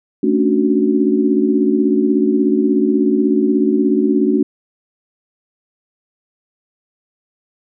sine chord, D major seventh, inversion second, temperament equal, 220 / 277.2 / 293.7 / 370 Hz, A3 / C#4 / D4 / F#4, 0 / 0 / 0 / 0 cents, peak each -17 dBFS, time 0.23-4.43 s, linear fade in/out 5 ms, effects none

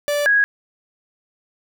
45% pulse / sine tone pair in turn, 583 / 1654.7 Hz, D5 / G#6, -13 / -7 cents, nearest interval octave + tritone, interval 1806 cents, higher second, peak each -18 / -12 dBFS, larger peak second, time 0.08-0.26 / 0.26-0.44 s, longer neither, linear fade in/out 0 ms, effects none

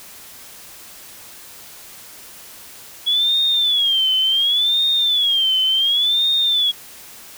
sine tone with vibrato, 3352 Hz, G#7, 15 cents sharp, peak -14 dBFS, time 3.06-6.72 s, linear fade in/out 20 ms, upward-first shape sine, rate 0.69 Hz, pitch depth 160 cents each way, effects white hiss -40 dBFS RMS until 7.37 s

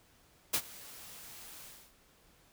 white noise with ADSR envelope, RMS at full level -28 dBFS, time 0.53-1.94 s, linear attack 13 ms, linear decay 66 ms, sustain -22 dB, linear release 310 ms, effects pink hiss -65 dBFS RMS until 2.52 s

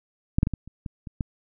clicks, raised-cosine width 5 ms, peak -8 / -6 / -12 / -16 / -29 / -20 / -24 / -14 dBFS, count 8, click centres 0.385 / 0.431 / 0.471 / 0.537 / 0.676 / 0.862 / 1.072 / 1.208 s, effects none

